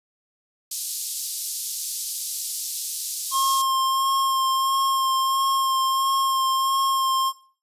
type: band-pass noise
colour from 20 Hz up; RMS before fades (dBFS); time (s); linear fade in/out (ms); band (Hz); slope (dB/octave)
white; -30; 0.71-3.62; 5; 4200 to 13000; 24
type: tone with vibrato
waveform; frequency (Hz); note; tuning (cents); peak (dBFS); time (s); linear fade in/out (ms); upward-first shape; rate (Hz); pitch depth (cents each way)
square; 1069; C6; +37; -20; 3.31-7.33; 50; sine; 1.5; 14
effects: noise-tail reverb RT60 0.4 s tail -17 dB re dry + resampled to 32000 Hz